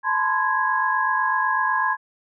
sine tone cluster, 870 / 994 / 1042 / 1656 Hz, A5 / B5 / C6 / G#6, -20 / +11 / -7 / -5 cents, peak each -27 / -28 / -22 / -23 dBFS, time 0.03-1.97 s, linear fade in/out 50 ms, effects none

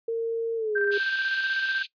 sine tone with pitch glide, 457.4 to 407.5 Hz, A#4 to G#4, -33 to -33 cents, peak -24 dBFS, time 0.08-0.98 s, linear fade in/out 5 ms, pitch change -200 cents, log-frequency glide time 0.56-0.8 s
sine tone with tremolo, 1568 Hz, G6, in tune, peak -23 dBFS, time 0.75-1.83 s, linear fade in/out 10 ms, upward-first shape square, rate 16 Hz, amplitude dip 35%
pink band-pass noise, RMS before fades -37 dBFS, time 0.91-1.87 s, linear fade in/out 20 ms, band 2600 to 4600 Hz, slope 48 dB/octave
effects noise-tail reverb RT60 0.1 s tail -19 dB re dry + resampled to 11025 Hz

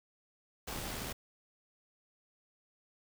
pink noise with amplitude modulation, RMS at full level -39 dBFS, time 0.67-1.13 s, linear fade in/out 10 ms, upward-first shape sine, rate 78 Hz, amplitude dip 30%, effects none

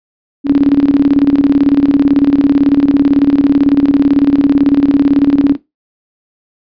sine tone with tremolo, 281.8 Hz, C#4, 29 cents sharp, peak -3 dBFS, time 0.44-5.57 s, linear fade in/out 50 ms, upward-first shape square, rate 18 Hz, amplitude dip 70%, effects noise-tail reverb RT60 0.2 s tail -18 dB re dry + resampled to 11025 Hz

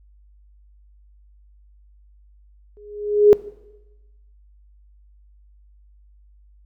sine tone with exponential growth, 415.3 Hz, G#4, in tune, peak -4 dBFS, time 2.77-3.33 s, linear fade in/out 0 ms, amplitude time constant 120 ms, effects noise-tail reverb RT60 1.0 s tail -19 dB re dry + added 50 Hz sine -49 dBFS peak until 6.65 s

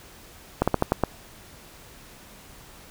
slowing click train, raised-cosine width 1 ms, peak -5 dBFS, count 6, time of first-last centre 0.62-1.037 s, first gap 56 ms, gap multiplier 1.2, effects pink hiss -48 dBFS RMS until 2.9 s

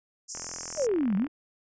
pink high-pass noise, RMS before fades -33 dBFS, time 0.28-0.87 s, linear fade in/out 20 ms, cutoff 5300 Hz, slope 96 dB/octave
click train, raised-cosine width 0.5 ms, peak -26 dBFS, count 40, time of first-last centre 0.35-1.268 s, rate 42.5 Hz
sine exponential two-way sweep, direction down then up, 659.3 to 181.9 to 324.2 Hz, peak -23 dBFS, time 0.76-1.28 s, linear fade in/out 50 ms, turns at 1.16 s
effects resampled to 16000 Hz

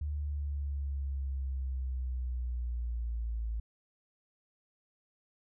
sine linear sweep, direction down, 74.3 to 55 Hz, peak -32 dBFS, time 0.01-3.6 s, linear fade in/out 5 ms, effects none

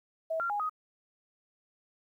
sine tone with pitch steps, 647 / 1380 / 824 / 1253 Hz, E5 / F6 / G#5 / D#6, -32 / -21 / -14 / +12 cents, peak -29 dBFS, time 0.3-0.696 s, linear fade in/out 10 ms, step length 99 ms, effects 11-bit

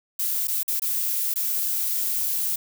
violet noise with dropouts, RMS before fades -25 dBFS, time 0.19-2.56 s, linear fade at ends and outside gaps 5 ms, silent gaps 0.473-0.481 / 0.632-0.679 / 0.796-0.819 / 1.34-1.358 s, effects none

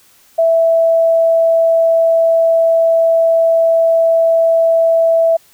sine tone, 659.3 Hz, E5, in tune, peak -8 dBFS, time 0.38-5.37 s, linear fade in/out 10 ms, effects white hiss -49 dBFS RMS until 5.53 s

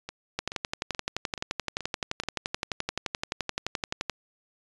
two click trains, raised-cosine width 0.2 ms, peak -19 / -11 dBFS, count 6 / 44, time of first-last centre 0.09-2.236 / 0.39-4.097 s, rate 2.33 / 11.6 Hz, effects resampled to 22050 Hz

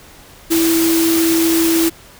sine tone in noise, 329.6 Hz, E4, in tune, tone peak -12 dBFS, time 0.5-1.9 s, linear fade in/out 20 ms, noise white, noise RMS -20 dBFS, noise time 0.5-1.9 s, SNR +5 dB, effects pink hiss -42 dBFS RMS until 2.19 s

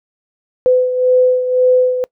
sine beating tone pair, 505 / 506.9 Hz, B4 / B4, +39 / +45 cents, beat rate 1.9 Hz, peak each -10 / -17 dBFS, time 0.66-2.04 s, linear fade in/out 0 ms, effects noise-tail reverb RT60 0.1 s tail -24 dB re dry

